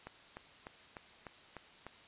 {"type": "click train", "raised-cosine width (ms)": 0.5, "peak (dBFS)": -30, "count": 7, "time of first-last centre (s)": [0.07, 1.866], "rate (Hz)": 3.34, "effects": ["white hiss -58 dBFS RMS until 2.07 s", "resampled to 8000 Hz"]}